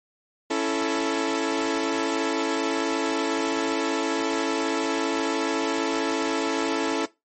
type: chord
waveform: sawtooth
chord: A major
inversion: first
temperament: equal with one note detuned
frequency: 277.2 / 331.9 / 440 Hz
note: C#4 / E4 / A4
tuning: 0 / +12 / 0 cents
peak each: -24 / -23 / -23 dBFS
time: 0.5-7.06 s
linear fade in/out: 10 ms
effects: noise-tail reverb RT60 0.2 s tail -18 dB re dry + MP3 32 kbps